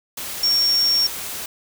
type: tone in noise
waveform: sine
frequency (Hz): 5520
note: F8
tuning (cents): -21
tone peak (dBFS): -15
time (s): 0.43-1.07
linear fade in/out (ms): 5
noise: white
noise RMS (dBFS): -30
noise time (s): 0.17-1.46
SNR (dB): +12
effects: none